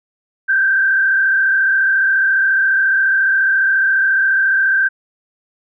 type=tone with frequency modulation; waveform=sine; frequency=1568 Hz; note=G6; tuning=in tune; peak=-11 dBFS; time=0.48-4.89 s; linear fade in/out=20 ms; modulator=34.4 Hz; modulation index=1.2; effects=none